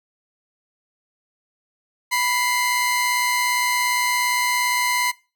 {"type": "tone pair together", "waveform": "sawtooth", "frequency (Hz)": [987.8, 2093], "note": ["B5", "C7"], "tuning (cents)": [0, 0], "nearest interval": "octave + minor second", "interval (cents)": 1300, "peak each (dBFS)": -18, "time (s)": [2.11, 5.12], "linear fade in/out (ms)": 20, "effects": ["noise-tail reverb RT60 0.3 s tail -21 dB re dry"]}